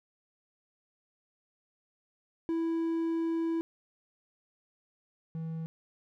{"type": "tone pair in turn", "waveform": "triangle", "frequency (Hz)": [329.6, 162.06], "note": ["E4", "E3"], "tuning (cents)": [0, -29], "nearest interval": "octave", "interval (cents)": 1229, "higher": "first", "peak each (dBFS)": [-26, -32], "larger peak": "first", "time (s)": [[2.49, 3.61], [5.35, 5.66]], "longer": "first", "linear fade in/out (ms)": 0, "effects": []}